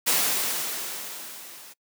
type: noise with level ramp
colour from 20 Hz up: white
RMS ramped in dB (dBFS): -21 to -46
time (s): 0.06-1.74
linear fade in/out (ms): 20
effects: noise-tail reverb RT60 0.1 s tail -24 dB re dry + high-pass 200 Hz 12 dB/octave